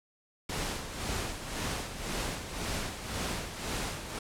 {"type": "noise with tremolo", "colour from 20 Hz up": "pink", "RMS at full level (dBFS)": -33, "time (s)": [0.49, 4.19], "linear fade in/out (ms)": 5, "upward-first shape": "sine", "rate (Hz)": 1.9, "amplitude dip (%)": 60, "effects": ["low-pass 10000 Hz 12 dB/octave"]}